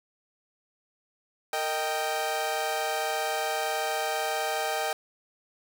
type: chord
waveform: sawtooth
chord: Eb major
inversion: second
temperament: equal with one note detuned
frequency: 458.7 / 622.3 / 784 Hz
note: Bb4 / Eb5 / G5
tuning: -28 / 0 / 0 cents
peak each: -31 / -28 / -26 dBFS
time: 1.53-4.93 s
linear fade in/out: 2 ms
effects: none